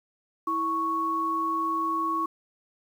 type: tone pair together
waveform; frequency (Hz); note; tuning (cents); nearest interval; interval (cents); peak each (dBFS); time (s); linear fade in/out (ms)
sine; 326.8 / 1108.7; E4 / C#6; -15 / 0; octave + major sixth; 2115; -32 / -25; 0.47-2.26; 5
effects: 9-bit